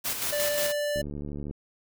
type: noise with tremolo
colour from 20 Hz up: white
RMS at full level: -29 dBFS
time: 0.04-0.73 s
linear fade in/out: 20 ms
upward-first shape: square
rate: 5.6 Hz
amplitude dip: 45%
type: tone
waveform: square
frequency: 587.3 Hz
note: D5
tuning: in tune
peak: -27 dBFS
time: 0.32-1.02 s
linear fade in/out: 10 ms
type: click train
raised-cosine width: 3 ms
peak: -24 dBFS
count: 41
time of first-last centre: 0.96-1.51 s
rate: 72.7 Hz
effects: none